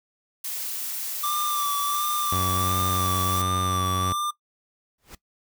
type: noise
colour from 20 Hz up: blue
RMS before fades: -31 dBFS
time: 0.44-3.42 s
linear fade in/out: 5 ms
type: tone with vibrato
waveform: square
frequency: 1174.7 Hz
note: D6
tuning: in tune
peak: -25 dBFS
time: 1.23-4.31 s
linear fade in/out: 10 ms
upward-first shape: sine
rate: 1.4 Hz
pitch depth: 33 cents each way
type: tone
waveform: sawtooth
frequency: 92.5 Hz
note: F#2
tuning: in tune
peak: -22 dBFS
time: 2.32-4.13 s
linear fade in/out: 5 ms
type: noise with exponential growth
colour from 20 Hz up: pink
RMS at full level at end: -38 dBFS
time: 4.98-5.15 s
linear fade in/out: 5 ms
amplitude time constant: 35 ms
effects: noise-tail reverb RT60 0.1 s tail -19 dB re dry